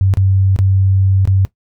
sine tone with dropouts, 96.1 Hz, G2, 34 cents flat, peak -9 dBFS, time 0.01-1.45 s, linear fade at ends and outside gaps 0 ms, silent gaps 0.138-0.172 / 0.562-0.589 / 1.253-1.275 s, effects noise-tail reverb RT60 0.1 s tail -17 dB re dry

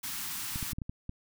white band-stop noise, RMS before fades -37 dBFS, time 0.03-0.73 s, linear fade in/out 10 ms, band 340 to 840 Hz, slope 48 dB/octave
clicks, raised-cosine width 5 ms, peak -24 dBFS, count 7, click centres 0.559 / 0.628 / 0.731 / 0.785 / 0.818 / 0.895 / 1.094 s
effects none

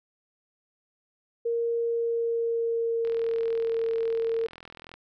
sine tone with pitch glide, 466.2 to 455.8 Hz, A#4 to A#4, 0 to -39 cents, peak -24 dBFS, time 1.45-4.47 s, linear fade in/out 10 ms, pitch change -39 cents, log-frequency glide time 1.75-3.85 s
click train, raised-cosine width 0.3 ms, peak -28 dBFS, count 80, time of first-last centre 3.05-4.94 s, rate 41.8 Hz
effects none

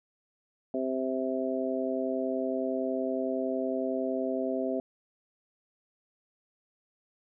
harmonic tone, 130.81 Hz, C3, in tune, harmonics 2 / 3 / 4 / 5, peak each -32 / -34 / -35 / -33 dBFS, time 0.74-4.8 s, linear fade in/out 2 ms, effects none

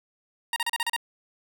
15% pulse tone bursts, 932.3 Hz, A#5, in tune, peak -18 dBFS, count 7, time 0.53-0.964 s, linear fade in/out 2 ms, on 32 ms, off 35 ms, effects none

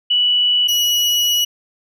sine / 35% pulse tone pair in turn, 2952 / 2923 Hz, F#7 / F#7, -5 / -22 cents, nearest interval unison, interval 17 cents, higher first, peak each -12 dBFS, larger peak neither, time 0.1-0.68 / 0.68-1.45 s, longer second, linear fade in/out 10 ms, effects none

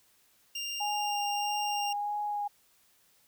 25% pulse tone, 2794 Hz, F7, in tune, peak -30 dBFS, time 0.55-1.93 s, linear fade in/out 5 ms
sine tone with vibrato, 825 Hz, G#5, 12 cents flat, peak -30 dBFS, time 0.8-2.48 s, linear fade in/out 10 ms, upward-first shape sine, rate 1.6 Hz, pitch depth 15 cents each way
effects white hiss -66 dBFS RMS until 3.27 s

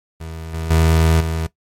30% pulse tone with level steps, 81 Hz, E2, 30 cents flat, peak -26 / -20 / -9 / -17 dBFS, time 0.2-1.47 s, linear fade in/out 10 ms, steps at 0.53 / 0.7 / 1.2 s, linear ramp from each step 10 ms, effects noise-tail reverb RT60 0.1 s tail -17 dB re dry + MP3 64 kbps

